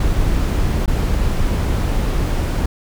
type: noise with dropouts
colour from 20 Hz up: brown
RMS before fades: -17 dBFS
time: 0-2.66 s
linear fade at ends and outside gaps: 5 ms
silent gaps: 0.86-0.877 s
effects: none